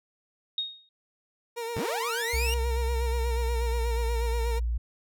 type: tone with exponential decay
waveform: sine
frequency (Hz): 3729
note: A#7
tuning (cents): 0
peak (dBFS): -24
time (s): 0.58-0.89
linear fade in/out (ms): 2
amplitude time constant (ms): 66
type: tone with vibrato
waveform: 30% pulse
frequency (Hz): 464.5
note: A#4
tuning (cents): -6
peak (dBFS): -29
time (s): 1.56-4.6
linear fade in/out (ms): 20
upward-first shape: sine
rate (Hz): 8.3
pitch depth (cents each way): 44
type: linear sweep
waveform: sawtooth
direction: up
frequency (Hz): 55 to 2896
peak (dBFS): -26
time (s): 1.76-2.54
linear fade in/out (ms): 0
type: tone with pitch glide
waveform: sine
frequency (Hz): 63.5 to 57.89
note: B1 to A#1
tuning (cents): +49 to -11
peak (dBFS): -25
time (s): 2.33-4.78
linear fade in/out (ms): 10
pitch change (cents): -160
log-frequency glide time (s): 2.92-4.03
effects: none